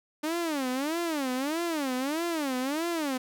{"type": "tone with vibrato", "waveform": "sawtooth", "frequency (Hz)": 294.6, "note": "D4", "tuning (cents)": 6, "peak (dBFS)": -24, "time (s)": [0.23, 3.18], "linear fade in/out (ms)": 10, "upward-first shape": "sine", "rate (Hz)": 1.6, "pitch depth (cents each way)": 270, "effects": []}